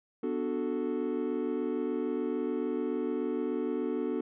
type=chord; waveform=triangle; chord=B minor seventh; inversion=none; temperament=equal; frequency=246.9 / 293.7 / 370 / 440 Hz; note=B3 / D4 / F#4 / A4; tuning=0 / 0 / 0 / 0 cents; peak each=-33 dBFS; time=0.23-4.21 s; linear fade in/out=5 ms; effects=resampled to 8000 Hz